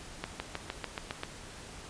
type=accelerating click train; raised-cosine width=0.3 ms; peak=-18 dBFS; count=8; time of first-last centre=0.24-1.234 s; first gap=160 ms; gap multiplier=0.96; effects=pink hiss -47 dBFS RMS until 1.89 s + resampled to 22050 Hz